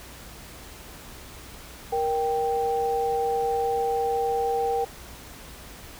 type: tone pair together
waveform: sine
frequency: 469.2 / 784 Hz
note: A#4 / G5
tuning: +11 / 0 cents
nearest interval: major sixth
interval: 889 cents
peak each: -25 dBFS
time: 1.92-4.85 s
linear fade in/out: 10 ms
effects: added 60 Hz sine -49 dBFS peak until 5.99 s + pink hiss -44 dBFS RMS until 5.99 s